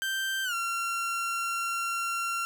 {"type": "tone with pitch glide", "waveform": "30% pulse", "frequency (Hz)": [1565, 1370.3], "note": ["G6", "F6"], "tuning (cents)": [-3, -33], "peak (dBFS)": -26, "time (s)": [0.02, 2.45], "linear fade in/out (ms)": 0, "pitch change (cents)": -230, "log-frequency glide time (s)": [0.44, 0.54], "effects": []}